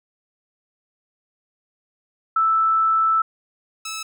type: tone pair in turn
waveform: sine / 10% pulse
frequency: 1318.5 / 1303.4 Hz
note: E6 / E6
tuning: 0 / -20 cents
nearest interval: unison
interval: 20 cents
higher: first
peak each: -15 / -20 dBFS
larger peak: first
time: 2.36-3.22 / 3.85-4.03 s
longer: first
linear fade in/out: 5 ms
effects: none